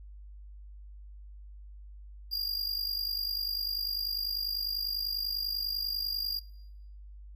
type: tone with amplitude modulation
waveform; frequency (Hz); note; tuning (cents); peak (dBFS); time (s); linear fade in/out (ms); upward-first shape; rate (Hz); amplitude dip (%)
square; 4811; D8; +41; -28; 2.31-6.4; 20; sine; 50.1; 60
effects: noise-tail reverb RT60 0.9 s tail -23 dB re dry + added 50 Hz sine -45 dBFS peak until 7.35 s